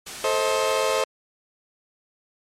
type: noise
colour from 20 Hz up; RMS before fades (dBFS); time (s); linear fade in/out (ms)
white; -34; 0.06-1.02; 10
type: chord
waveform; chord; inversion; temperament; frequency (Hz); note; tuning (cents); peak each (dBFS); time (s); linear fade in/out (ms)
30% pulse; A diminished; none; just; 440 / 528 / 633.6; A4 / C5 / Eb5; 0 / +16 / +31; -23 / -21 / -23; 0.24-1.04; 2
effects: low-pass 9000 Hz 12 dB/octave + MP3 64 kbps